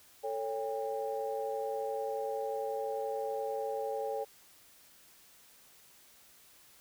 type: tone cluster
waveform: sine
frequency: 442.7 / 554 / 802 Hz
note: A4 / C#5 / G5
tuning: +11 / -1 / +39 cents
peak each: -36 / -37 / -38 dBFS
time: 0.23-4.25 s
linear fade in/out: 20 ms
effects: tanh soft clip ceiling -23 dBFS + white hiss -60 dBFS RMS until 6.8 s